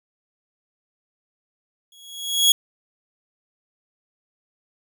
sawtooth tone with exponential growth, 3332 Hz, G#7, 5 cents sharp, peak -7 dBFS, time 1.92-2.52 s, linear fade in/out 2 ms, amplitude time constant 130 ms, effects none

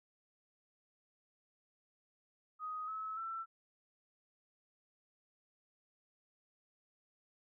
sine tone with pitch steps, 1252 / 1293.9 / 1337.2 Hz, D#6 / E6 / E6, +10 / -33 / +24 cents, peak -39 dBFS, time 2.59-3.46 s, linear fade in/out 50 ms, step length 290 ms, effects none

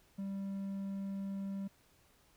triangle tone, 196 Hz, G3, in tune, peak -35 dBFS, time 0.18-1.68 s, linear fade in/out 10 ms, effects pink hiss -68 dBFS RMS until 2.36 s

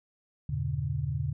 sine chord, E diminished seventh, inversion none, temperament just, 82.41 / 98.89 / 118.67 / 142.4 Hz, E2 / G2 / Bb2 / Db3, 0 / +16 / +31 / +47 cents, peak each -35 / -37 / -34 / -31 dBFS, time 0.49-1.33 s, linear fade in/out 5 ms, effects none

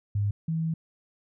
sine tone pair in turn, 102.1 / 162.07 Hz, G#2 / E3, -29 / -29 cents, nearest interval minor sixth, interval 800 cents, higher second, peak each -23 / -25 dBFS, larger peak first, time 0.15-0.31 / 0.48-0.74 s, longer second, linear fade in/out 5 ms, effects none

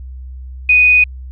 sine tone with quantisation, 2486 Hz, D#7, 2 cents flat, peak -6 dBFS, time 0.69-1.04 s, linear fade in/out 5 ms, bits 6, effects added 64 Hz sine -27 dBFS peak until 1.31 s + resampled to 11025 Hz

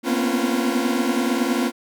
40% pulse tone cluster, 233.2 / 245.4 / 254.8 / 274.2 / 344.9 Hz, A#3 / B3 / C4 / C#4 / F4, +1 / -11 / -46 / -19 / -22 cents, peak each -25 dBFS, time 0.03-1.72 s, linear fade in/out 50 ms, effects none

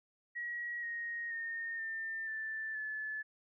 sine tone with pitch steps, 1909 / 1871.9 / 1835.5 / 1799.8 / 1764.8 / 1730.5 Hz, A#6 / A#6 / A#6 / A6 / A6 / A6, +41 / +7 / -27 / +39 / +5 / -29 cents, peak -37 dBFS, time 0.35-3.23 s, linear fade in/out 20 ms, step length 480 ms, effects none

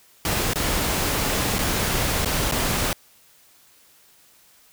pink noise with dropouts, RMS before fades -23 dBFS, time 0.25-2.93 s, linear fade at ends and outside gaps 2 ms, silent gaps 0.535-0.557 / 1.585-1.589 / 2.248-2.257 / 2.514-2.521 s, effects white hiss -55 dBFS RMS until 4.72 s

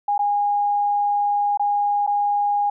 sine tone with dropouts, 819 Hz, G#5, 24 cents flat, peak -17 dBFS, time 0.08-2.7 s, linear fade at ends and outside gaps 5 ms, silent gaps 0.18-0.191 / 1.574-1.595 / 2.066-2.074 s, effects none

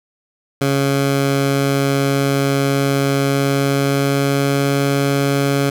15% pulse tone with pitch glide, 138.59 to 139.72 Hz, C#3 to C#3, 0 to +14 cents, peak -8 dBFS, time 0.61-5.7 s, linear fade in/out 5 ms, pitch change +14 cents, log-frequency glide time 3.28-4.69 s, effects none

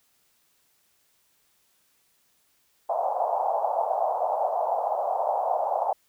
pink band-pass noise, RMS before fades -26 dBFS, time 2.89-5.93 s, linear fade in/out 5 ms, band 610 to 880 Hz, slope 48 dB/octave, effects white hiss -67 dBFS RMS until 6.08 s

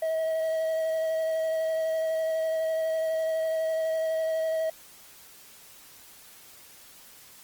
triangle tone with vibrato, 642 Hz, E5, 46 cents flat, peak -23 dBFS, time 0.02-4.7 s, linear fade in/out 5 ms, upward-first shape square, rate 12 Hz, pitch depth 10 cents each way, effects white hiss -51 dBFS RMS until 7.43 s + Opus 24 kbps

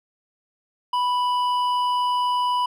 triangle tone with hard clipping, 988 Hz, B5, in tune, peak -21 dBFS, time 0.93-2.66 s, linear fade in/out 5 ms, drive 11 dB, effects none

